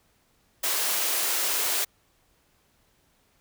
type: high-pass noise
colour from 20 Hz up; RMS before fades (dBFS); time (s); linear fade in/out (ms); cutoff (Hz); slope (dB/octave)
white; -26; 0.63-1.85; 10; 330; 24
effects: pink hiss -66 dBFS RMS until 3.4 s